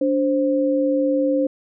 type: tone pair together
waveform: sine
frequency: 289.3 / 525.4 Hz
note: D4 / C5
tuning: -26 / +7 cents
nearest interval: minor seventh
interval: 1033 cents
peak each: -19 dBFS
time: 0.01-1.47 s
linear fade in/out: 5 ms
effects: none